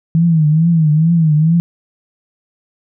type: tone with vibrato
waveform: sine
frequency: 160 Hz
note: D#3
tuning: 49 cents sharp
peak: -8 dBFS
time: 0.15-1.6 s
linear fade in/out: 0 ms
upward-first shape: triangle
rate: 2.3 Hz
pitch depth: 130 cents each way
effects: none